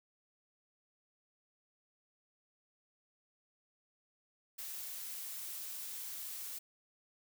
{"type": "noise", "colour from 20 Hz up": "blue", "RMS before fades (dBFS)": -44, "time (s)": [4.58, 6.59], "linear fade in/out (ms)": 10, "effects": []}